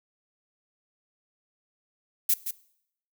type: noise with echo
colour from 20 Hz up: violet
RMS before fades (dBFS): -22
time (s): 2.29-2.34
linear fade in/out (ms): 5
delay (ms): 170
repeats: 1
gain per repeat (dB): -9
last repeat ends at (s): 2.51
effects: noise-tail reverb RT60 0.7 s tail -20 dB re dry